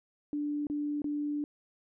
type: tone with dropouts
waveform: sine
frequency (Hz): 293.7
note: D4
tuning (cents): 0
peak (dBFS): -30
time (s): 0.33-1.44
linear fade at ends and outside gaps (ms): 1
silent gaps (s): 0.669-0.699 / 1.019-1.043
effects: none